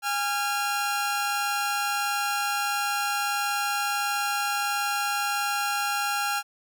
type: tone pair together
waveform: sawtooth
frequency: 819.7 / 1380 Hz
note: G#5 / F6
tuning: -23 / -21 cents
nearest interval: major sixth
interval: 902 cents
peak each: -24 dBFS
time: 0.02-6.43 s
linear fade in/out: 50 ms
effects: none